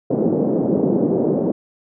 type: band-pass noise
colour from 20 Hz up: pink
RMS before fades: -18 dBFS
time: 0.1-1.52 s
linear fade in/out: 10 ms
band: 190 to 500 Hz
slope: 24 dB/octave
effects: none